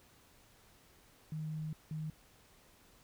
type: tone bursts at uneven times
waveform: sine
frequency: 155.56 Hz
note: D#3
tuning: in tune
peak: -37 dBFS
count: 2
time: 1.32-1.73 / 1.91-2.1 s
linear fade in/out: 2 ms
effects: pink hiss -64 dBFS RMS until 3.03 s